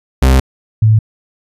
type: tone pair in turn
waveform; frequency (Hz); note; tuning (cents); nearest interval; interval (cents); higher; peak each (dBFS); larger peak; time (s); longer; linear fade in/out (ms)
40% pulse / sine; 65.41 / 109.34; C2 / A2; 0 / -10; major sixth; 890; second; -5; neither; 0.22-0.4 / 0.82-0.99; first; 5
effects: resampled to 32000 Hz